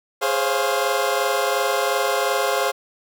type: chord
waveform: 25% pulse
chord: Db major seventh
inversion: second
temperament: equal with one note detuned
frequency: 415.3 / 523.3 / 546.1 / 698.5 Hz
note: Ab4 / C5 / Db5 / F5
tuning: 0 / 0 / -26 / 0 cents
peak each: -21 dBFS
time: 0.21-2.72 s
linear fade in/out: 20 ms
effects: none